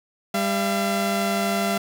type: tone pair together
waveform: sawtooth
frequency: 199.1 / 680.6 Hz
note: G3 / F5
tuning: +27 / -45 cents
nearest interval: octave + major sixth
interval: 2128 cents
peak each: -20 dBFS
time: 0.34-1.78 s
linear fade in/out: 5 ms
effects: none